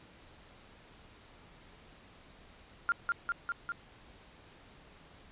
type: tone with echo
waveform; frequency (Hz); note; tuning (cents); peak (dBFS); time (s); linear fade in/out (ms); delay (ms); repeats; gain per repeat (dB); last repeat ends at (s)
sine; 1396.9; F6; 0; -25; 2.89-2.92; 0; 200; 4; -2; 3.72
effects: pink hiss -57 dBFS RMS until 5.31 s + resampled to 8000 Hz